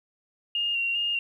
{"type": "tone with vibrato", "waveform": "sine", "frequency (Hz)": 2794, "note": "F7", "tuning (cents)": 0, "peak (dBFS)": -24, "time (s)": [0.55, 1.19], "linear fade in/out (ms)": 2, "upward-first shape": "square", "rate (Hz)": 2.5, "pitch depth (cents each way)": 23, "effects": ["10-bit"]}